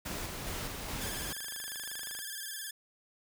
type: noise with tremolo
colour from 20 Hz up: pink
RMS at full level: -38 dBFS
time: 0.05-1.33 s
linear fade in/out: 10 ms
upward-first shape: square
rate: 2.4 Hz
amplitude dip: 25%
type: tone with vibrato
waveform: 5% pulse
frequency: 1661.2 Hz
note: G#6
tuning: in tune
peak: -28 dBFS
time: 1.01-2.71 s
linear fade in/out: 5 ms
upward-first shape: square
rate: 19 Hz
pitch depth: 65 cents each way
type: click train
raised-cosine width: 0.3 ms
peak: -31 dBFS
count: 27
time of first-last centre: 1.17-2.19 s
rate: 25.5 Hz
effects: none